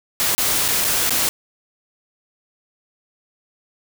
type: noise with dropouts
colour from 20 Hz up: white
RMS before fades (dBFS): -19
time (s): 0.2-1.29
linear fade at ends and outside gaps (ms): 0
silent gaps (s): 0.35-0.38 / 0.68-0.686 / 0.844-0.848 / 1.095-1.106
effects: none